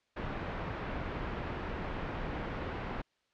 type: low-pass noise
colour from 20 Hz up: pink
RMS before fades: -38 dBFS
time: 0.16-3.02 s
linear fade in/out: 10 ms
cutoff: 2000 Hz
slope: 12 dB/octave
effects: white hiss -75 dBFS RMS until 3.33 s + low-pass 4000 Hz 12 dB/octave